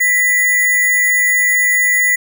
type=tone with sample-and-hold; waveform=sine; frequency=1975.5 Hz; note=B6; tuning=in tune; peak=-10 dBFS; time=0-2.16 s; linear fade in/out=10 ms; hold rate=8820 Hz; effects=none